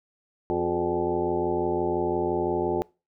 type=harmonic tone with a mistuned harmonic; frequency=85.8 Hz; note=F2; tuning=30 cents flat; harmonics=1 / 2 / 3 / 4 / 5 / 6 / 7 / 9 / 10; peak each=-38 / -36 / -35 / -26 / -30 / -38 / -34 / -33 / -34 dBFS; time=0.5-2.82 s; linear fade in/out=0 ms; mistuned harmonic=4; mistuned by=+68 cents; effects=noise-tail reverb RT60 0.3 s tail -24 dB re dry